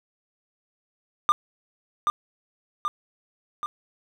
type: tone with echo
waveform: triangle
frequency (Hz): 1199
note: D6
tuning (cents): +36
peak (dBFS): -13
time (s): 1.29-1.32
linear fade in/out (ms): 0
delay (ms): 780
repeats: 3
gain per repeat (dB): -4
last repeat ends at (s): 3.66
effects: none